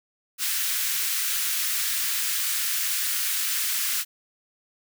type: high-pass noise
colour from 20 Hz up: white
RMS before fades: -26 dBFS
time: 0.38-4.05 s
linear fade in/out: 50 ms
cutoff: 1400 Hz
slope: 24 dB/octave
effects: none